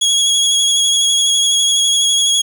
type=tone with vibrato; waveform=25% pulse; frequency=3322 Hz; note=G#7; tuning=in tune; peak=-7 dBFS; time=0.01-2.42 s; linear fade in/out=10 ms; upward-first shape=sine; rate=12 Hz; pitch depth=20 cents each way; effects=none